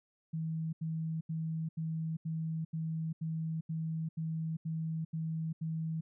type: tone bursts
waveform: sine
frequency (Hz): 160.8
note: E3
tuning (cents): -43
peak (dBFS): -33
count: 12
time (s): 0.33-6.01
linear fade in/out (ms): 10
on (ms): 400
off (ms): 80
effects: none